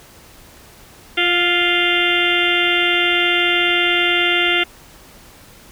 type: harmonic tone with a mistuned harmonic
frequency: 349.2 Hz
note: F4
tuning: in tune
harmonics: 1 / 2 / 4 / 5 / 6 / 7 / 8 / 9 / 10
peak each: -22 / -26 / -22 / -29 / -19 / -29 / -20 / -23 / -24 dBFS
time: 1.17-4.64 s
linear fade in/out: 10 ms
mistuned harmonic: 2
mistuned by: +26 cents
effects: pink hiss -44 dBFS RMS until 5.71 s